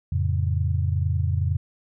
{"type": "chord", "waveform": "sine", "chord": "F augmented", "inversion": "none", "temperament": "equal with one note detuned", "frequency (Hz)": [87.81, 110, 138.59], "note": ["F2", "A2", "C#3"], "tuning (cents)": [10, 0, 0], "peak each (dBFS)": [-22, -27, -27], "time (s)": [0.12, 1.57], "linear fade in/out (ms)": 5, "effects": []}